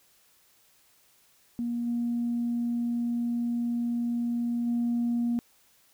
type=tone with level steps; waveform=sine; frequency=237.4 Hz; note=A#3; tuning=32 cents sharp; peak=-27 / -25 / -23 dBFS; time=1.59-5.39 s; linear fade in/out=0 ms; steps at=1.86 / 4.66 s; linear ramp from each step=20 ms; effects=tanh soft clip ceiling -21 dBFS + white hiss -63 dBFS RMS until 5.93 s